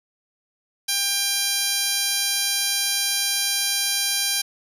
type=tone with band-pass filter; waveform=10% pulse; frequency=796 Hz; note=G5; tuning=26 cents sharp; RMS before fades=-23 dBFS; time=0.88-4.42 s; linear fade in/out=10 ms; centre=8100 Hz; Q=1.6; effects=none